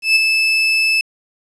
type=tone with ADSR envelope; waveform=35% pulse; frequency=2623 Hz; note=E7; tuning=9 cents flat; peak=-6 dBFS; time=0.02-1.01 s; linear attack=140 ms; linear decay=12 ms; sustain=-5 dB; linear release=3 ms; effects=resampled to 22050 Hz + 8-bit